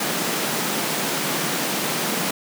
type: high-pass noise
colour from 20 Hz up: pink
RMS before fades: -24 dBFS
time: 0-2.31 s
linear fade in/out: 5 ms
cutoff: 150 Hz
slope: 48 dB/octave
effects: none